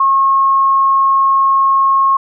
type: tone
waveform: sine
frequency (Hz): 1085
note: C#6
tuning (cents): -37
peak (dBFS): -8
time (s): 0-2.17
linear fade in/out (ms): 5
effects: none